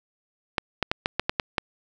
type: clicks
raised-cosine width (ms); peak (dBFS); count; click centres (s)
0.3; -6; 8; 0.582 / 0.827 / 0.915 / 1.059 / 1.196 / 1.295 / 1.398 / 1.582
effects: none